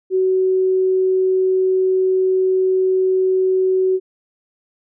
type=tone; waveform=sine; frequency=375 Hz; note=F#4; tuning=23 cents sharp; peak=-13 dBFS; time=0.1-4 s; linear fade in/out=50 ms; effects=none